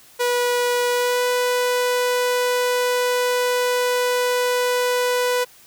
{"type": "tone with pitch glide", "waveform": "sawtooth", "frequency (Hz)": [488.2, 494.7], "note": ["B4", "B4"], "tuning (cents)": [-20, 3], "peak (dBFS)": -14, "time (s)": [0.19, 5.45], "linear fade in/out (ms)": 20, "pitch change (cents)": 23, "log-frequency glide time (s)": [0.91, 1.24], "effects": ["white hiss -49 dBFS RMS until 5.66 s"]}